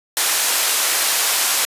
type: band-pass noise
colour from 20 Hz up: white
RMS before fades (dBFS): -18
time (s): 0.17-1.65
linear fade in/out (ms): 0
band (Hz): 570 to 13000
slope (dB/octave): 12
effects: resampled to 32000 Hz